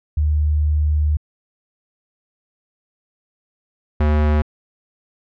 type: tone pair in turn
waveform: sine / square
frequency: 75.4 / 75.4 Hz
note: D2 / D2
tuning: +46 / +46 cents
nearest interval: unison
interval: 0 cents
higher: neither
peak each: -14 dBFS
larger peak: neither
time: 0.17-1.17 / 4-4.42 s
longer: first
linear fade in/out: 5 ms
effects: low-pass 2000 Hz 12 dB/octave